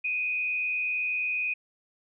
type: tone with frequency modulation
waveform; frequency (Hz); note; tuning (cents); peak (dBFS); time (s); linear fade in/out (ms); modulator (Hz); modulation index
sine; 2489; D#7; 0; -26; 0.04-1.54; 10; 88.2; 0.66
effects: none